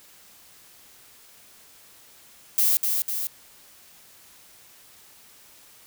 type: noise with echo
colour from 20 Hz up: violet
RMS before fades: -20 dBFS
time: 2.58-2.77 s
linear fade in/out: 0 ms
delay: 250 ms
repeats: 2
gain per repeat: -4 dB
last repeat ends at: 3.27 s
effects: white hiss -52 dBFS RMS until 5.86 s